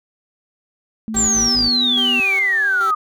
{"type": "tone with pitch glide", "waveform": "sine", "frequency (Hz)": [220, 245.5], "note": ["A3", "B3"], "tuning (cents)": [0, -10], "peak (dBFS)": -22, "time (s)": [1.08, 2.2], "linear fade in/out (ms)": 0, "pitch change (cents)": 190, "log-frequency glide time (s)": [1.31, 1.55]}
{"type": "tone with tremolo", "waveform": "15% pulse", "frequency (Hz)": 388.4, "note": "G4", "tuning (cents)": -16, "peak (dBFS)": -21, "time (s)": [1.14, 2.91], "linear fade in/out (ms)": 5, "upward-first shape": "square", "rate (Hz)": 1.2, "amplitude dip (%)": 55}
{"type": "tone bursts", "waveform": "sawtooth", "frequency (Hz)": 53.8, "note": "A1", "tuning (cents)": -38, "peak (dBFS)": -23, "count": 3, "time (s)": [1.14, 1.692], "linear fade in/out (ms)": 20, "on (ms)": 150, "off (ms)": 51}
{"type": "exponential sweep", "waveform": "sine", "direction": "down", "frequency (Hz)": [7630, 1211], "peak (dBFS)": -14, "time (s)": [1.16, 2.95], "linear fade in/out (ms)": 10}
{"effects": []}